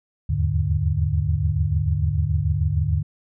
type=tone cluster; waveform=sine; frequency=77.2 / 84 / 102.9 / 146.8 Hz; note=D#2 / E2 / G#2 / D3; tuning=-13 / +33 / -16 / 0 cents; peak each=-24 dBFS; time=0.29-3.03 s; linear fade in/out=10 ms; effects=none